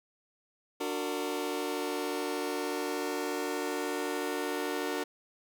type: chord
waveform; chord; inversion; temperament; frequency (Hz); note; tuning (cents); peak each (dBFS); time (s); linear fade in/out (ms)
sawtooth; D augmented; none; just; 293.7 / 367.1 / 458.9; D4 / F#4 / A#4; 0 / -14 / -27; -32; 0.8-5.04; 10
effects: none